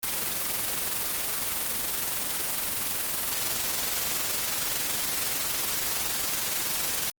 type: noise with amplitude modulation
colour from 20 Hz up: white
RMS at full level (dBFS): -27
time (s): 0.03-7.1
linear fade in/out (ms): 0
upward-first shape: sine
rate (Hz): 21.6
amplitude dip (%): 35
effects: Opus 24 kbps